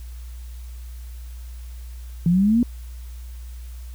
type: exponential sweep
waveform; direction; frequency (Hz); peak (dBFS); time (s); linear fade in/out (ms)
sine; up; 165.4 to 247; -14; 2.26-2.63; 2
effects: added 60 Hz sine -33 dBFS peak until 3.94 s + white hiss -52 dBFS RMS until 3.94 s